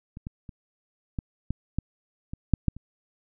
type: clicks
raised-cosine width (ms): 5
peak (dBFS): -27 / -22 / -28 / -17 / -15 / -13 / -22 / -6 / -9 / -28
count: 10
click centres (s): 0.171 / 0.269 / 0.492 / 1.188 / 1.506 / 1.786 / 2.335 / 2.537 / 2.683 / 2.766
effects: none